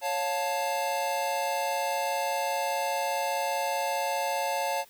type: chord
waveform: square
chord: Db augmented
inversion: none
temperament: equal with one note detuned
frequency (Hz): 554.4 / 704.9 / 880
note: Db5 / F5 / A5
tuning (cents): 0 / +16 / 0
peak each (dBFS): -33 / -33 / -31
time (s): 0.01-4.85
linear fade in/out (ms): 50
effects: white hiss -57 dBFS RMS until 4.89 s